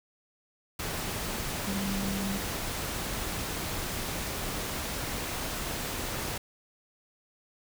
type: tone in noise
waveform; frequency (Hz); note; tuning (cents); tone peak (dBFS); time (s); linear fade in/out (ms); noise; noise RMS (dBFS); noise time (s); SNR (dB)
sine; 196; G3; 0; -31; 1.67-2.38; 5; pink; -34; 0.79-6.38; 0
effects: none